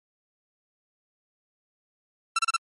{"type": "tone bursts", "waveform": "sawtooth", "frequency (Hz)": 1342, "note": "E6", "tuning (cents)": 31, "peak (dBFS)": -17, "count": 4, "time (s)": [2.36, 2.565], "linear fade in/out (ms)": 5, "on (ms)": 28, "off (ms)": 31, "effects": ["MP3 48 kbps"]}